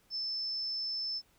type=tone; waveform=sine; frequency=5274 Hz; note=E8; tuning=in tune; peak=-33 dBFS; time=0.1-1.22 s; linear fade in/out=50 ms; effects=pink hiss -68 dBFS RMS until 1.38 s